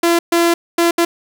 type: tone bursts at uneven times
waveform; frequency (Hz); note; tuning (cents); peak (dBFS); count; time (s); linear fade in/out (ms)
sawtooth; 340; F4; -46; -7; 4; 0.03-0.19 / 0.32-0.54 / 0.78-0.91 / 0.98-1.05; 5
effects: none